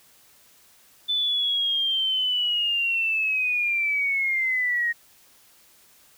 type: linear sweep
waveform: sine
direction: down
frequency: 3520 to 1864.7 Hz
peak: -21 dBFS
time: 1.08-4.93 s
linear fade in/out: 20 ms
effects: white hiss -56 dBFS RMS until 6.17 s